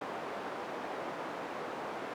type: band-pass noise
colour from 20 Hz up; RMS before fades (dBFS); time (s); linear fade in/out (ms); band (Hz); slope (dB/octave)
white; -40; 0.01-2.14; 5; 280 to 910; 12
effects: none